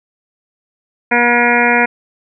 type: harmonic tone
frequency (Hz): 240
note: B3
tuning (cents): -49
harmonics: 1 / 2 / 3 / 4 / 6 / 7 / 8 / 9 / 10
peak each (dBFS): -18 / -18 / -18 / -18 / -18 / -18 / -18 / -18 / -18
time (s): 1.11-1.86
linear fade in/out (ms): 10
effects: none